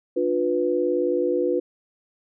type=chord; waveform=sine; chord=B diminished; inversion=first; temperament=just; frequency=296.3 / 355.6 / 493.9 Hz; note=D4 / F4 / B4; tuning=+15 / +31 / 0 cents; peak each=-27 / -23 / -23 dBFS; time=0.16-1.6 s; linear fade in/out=10 ms; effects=none